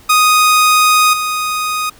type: tone with level steps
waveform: sawtooth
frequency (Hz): 1244.5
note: D#6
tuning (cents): 0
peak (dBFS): -4 / -12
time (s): 0.09-1.9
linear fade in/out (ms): 10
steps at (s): 1.13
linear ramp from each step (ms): 5
effects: pink hiss -44 dBFS RMS until 1.99 s